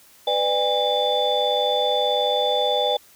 sine tone cluster, 498.5 / 597 / 812 / 3500 Hz, B4 / D5 / G#5 / A7, +16 / +28 / -39 / -10 cents, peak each -23 dBFS, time 0.27-2.97 s, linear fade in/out 5 ms, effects tanh soft clip ceiling -11 dBFS + white hiss -52 dBFS RMS until 3.15 s

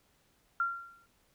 sine tone with exponential decay, 1379 Hz, F6, 22 cents flat, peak -25 dBFS, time 0.6-1.06 s, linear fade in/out 2 ms, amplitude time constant 100 ms, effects pink hiss -70 dBFS RMS until 1.34 s

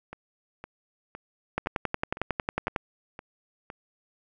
two click trains, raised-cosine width 0.5 ms, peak -11 / -24 dBFS, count 14 / 8, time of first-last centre 1.58-2.762 / 0.13-3.701 s, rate 11 / 1.96 Hz, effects none

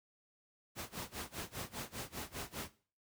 pink noise with tremolo, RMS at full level -41 dBFS, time 0.75-2.72 s, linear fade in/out 50 ms, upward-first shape sine, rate 5 Hz, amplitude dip 95%, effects noise-tail reverb RT60 0.4 s tail -17 dB re dry + high-pass 60 Hz 12 dB/octave

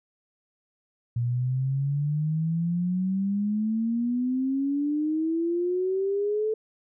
sine exponential sweep, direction up, 117.7 to 440 Hz, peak -23 dBFS, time 1.16-6.54 s, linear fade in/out 5 ms, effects none

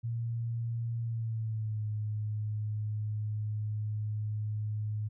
sine tone with pitch glide, 116.1 to 106.46 Hz, A#2 to G#2, -7 to +43 cents, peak -31 dBFS, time 0.03-5.09 s, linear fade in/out 20 ms, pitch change -150 cents, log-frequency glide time 1-1.85 s, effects none

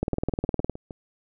two click trains, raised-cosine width 2 ms, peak -11 / -23 dBFS, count 14 / 6, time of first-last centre 0.03-0.697 / 0.14-0.908 s, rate 19.5 / 6.51 Hz, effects none

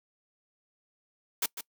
white noise with echo, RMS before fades -28 dBFS, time 1.42-1.46 s, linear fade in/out 5 ms, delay 150 ms, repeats 1, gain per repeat -10 dB, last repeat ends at 1.61 s, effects noise-tail reverb RT60 0.1 s tail -23 dB re dry + high-pass 200 Hz 12 dB/octave

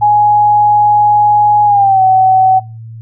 sine tone with pitch glide, 834 to 756 Hz, G#5 to F#5, +7 to +37 cents, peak -5 dBFS, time 0.01-2.6 s, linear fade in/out 20 ms, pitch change -170 cents, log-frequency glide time 1.65-2.02 s, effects noise-tail reverb RT60 0.3 s tail -23 dB re dry + added 113 Hz sine -26 dBFS peak until 3.01 s

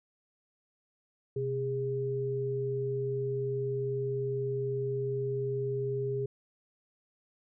sine tone pair together, 128.5 / 408 Hz, C3 / G#4, -31 / -31 cents, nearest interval octave + minor sixth, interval 2000 cents, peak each -34 / -31 dBFS, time 1.36-6.26 s, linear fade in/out 5 ms, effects none

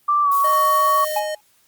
sine tone with pitch glide, 1174.7 to 1122.3 Hz, D6 to C#6, 0 to +21 cents, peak -14 dBFS, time 0.08-1.05 s, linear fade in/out 10 ms, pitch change -79 cents, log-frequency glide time 0.23-0.3 s
violet noise, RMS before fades -30 dBFS, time 0.31-1.2 s, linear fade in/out 10 ms
square tone, 616 Hz, D#5, 17 cents flat, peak -24 dBFS, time 0.44-1.35 s, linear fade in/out 5 ms
triangle tone with exponential decay, 840 Hz, G#5, 19 cents sharp, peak -14 dBFS, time 1.16-1.41 s, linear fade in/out 5 ms, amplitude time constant 54 ms
effects white hiss -59 dBFS RMS until 1.67 s + Opus 24 kbps

